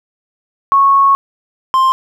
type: tone pair in turn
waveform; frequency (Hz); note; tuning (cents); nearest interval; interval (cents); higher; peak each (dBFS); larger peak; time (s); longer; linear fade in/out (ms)
sine / triangle; 1102 / 1051.1; C#6 / C6; -11 / +8; minor second; 81; first; -6; neither; 0.72-1.15 / 1.74-1.92; first; 0
effects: 8-bit